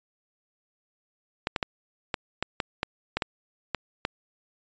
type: clicks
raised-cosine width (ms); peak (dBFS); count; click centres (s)
0.3; -10; 11; 1.471 / 1.562 / 1.628 / 2.142 / 2.426 / 2.602 / 2.831 / 3.17 / 3.222 / 3.747 / 4.051
effects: resampled to 16000 Hz